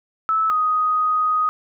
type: tone pair in turn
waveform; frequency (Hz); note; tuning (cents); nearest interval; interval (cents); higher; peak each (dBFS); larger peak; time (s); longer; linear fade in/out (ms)
sine; 1306 / 1249.1; E6 / D#6; -17 / +6; minor second; 77; first; -16; neither; 0.29-0.5 / 0.5-1.49; second; 0
effects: none